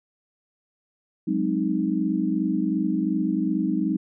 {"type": "chord", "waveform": "sine", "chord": "Ab dominant seventh", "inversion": "third", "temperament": "equal", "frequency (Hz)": [185, 207.7, 261.6, 311.1], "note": ["Gb3", "Ab3", "C4", "Eb4"], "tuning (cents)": [0, 0, 0, 0], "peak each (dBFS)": [-27, -27, -28, -25], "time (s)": [1.27, 3.97], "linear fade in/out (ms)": 10, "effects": []}